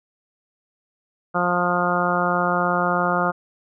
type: harmonic tone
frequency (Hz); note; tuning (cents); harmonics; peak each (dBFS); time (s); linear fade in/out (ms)
176.9; F3; +23; 1 / 2 / 3 / 4 / 5 / 6 / 7 / 8; -26 / -29 / -26 / -25 / -28 / -29 / -24 / -26; 1.34-3.32; 20
effects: none